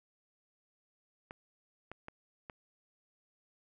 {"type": "clicks", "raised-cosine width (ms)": 0.5, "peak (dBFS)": -29, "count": 4, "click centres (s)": [1.309, 1.916, 2.084, 2.498], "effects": []}